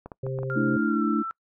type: clicks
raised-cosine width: 1 ms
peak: -24 dBFS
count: 5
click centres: 0.06 / 0.118 / 0.266 / 0.388 / 0.432 s
type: harmonic tone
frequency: 131.8 Hz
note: C3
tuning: 13 cents sharp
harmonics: 1 / 3 / 4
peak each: -29 / -34 / -35 dBFS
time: 0.23-0.77 s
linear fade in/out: 5 ms
type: tone with pitch glide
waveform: sine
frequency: 1395 to 1332.8 Hz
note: F6 to E6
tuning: -2 to +19 cents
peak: -29 dBFS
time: 0.5-1.31 s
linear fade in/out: 0 ms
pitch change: -79 cents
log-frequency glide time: 0.87-1.03 s
type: chord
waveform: sine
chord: A suspended fourth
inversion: none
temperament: equal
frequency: 220 / 293.7 / 329.6 Hz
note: A3 / D4 / E4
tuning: 0 / 0 / 0 cents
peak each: -25 / -26 / -27 dBFS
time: 0.55-1.23 s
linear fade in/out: 20 ms
effects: noise-tail reverb RT60 0.1 s tail -25 dB re dry